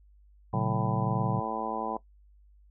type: harmonic tone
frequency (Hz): 110.8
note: A2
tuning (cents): +13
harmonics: 2 / 3 / 4 / 5 / 6 / 7 / 8 / 9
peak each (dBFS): -39 / -40 / -38 / -39 / -40 / -35 / -40 / -37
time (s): 0.53-1.97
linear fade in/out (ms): 5
type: chord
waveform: sine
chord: F# major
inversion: first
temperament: equal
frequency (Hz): 116.54 / 138.59 / 185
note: A#2 / C#3 / F#3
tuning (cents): 0 / 0 / 0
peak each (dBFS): -31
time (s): 0.53-1.4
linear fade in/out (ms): 10
effects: noise-tail reverb RT60 0.1 s tail -17 dB re dry + added 50 Hz sine -55 dBFS peak until 2.7 s